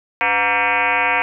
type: tone with frequency modulation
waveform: sine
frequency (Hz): 1587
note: G6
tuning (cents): +21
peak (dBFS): -14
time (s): 0.21-1.22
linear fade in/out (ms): 0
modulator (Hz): 217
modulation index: 4.4
effects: none